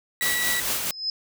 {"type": "tone", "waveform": "35% pulse", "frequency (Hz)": 1950, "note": "B6", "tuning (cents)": -23, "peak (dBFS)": -23, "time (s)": [0.21, 0.6], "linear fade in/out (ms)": 0}
{"type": "noise with tremolo", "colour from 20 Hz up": "white", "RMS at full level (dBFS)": -25, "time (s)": [0.22, 0.91], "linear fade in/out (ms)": 2, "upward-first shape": "sine", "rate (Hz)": 4.6, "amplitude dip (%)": 40}
{"type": "tone with exponential growth", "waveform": "sine", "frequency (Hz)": 5100, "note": "D#8", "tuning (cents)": 42, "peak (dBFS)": -21, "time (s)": [0.74, 1.1], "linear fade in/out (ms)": 2, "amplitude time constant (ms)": 77}
{"effects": []}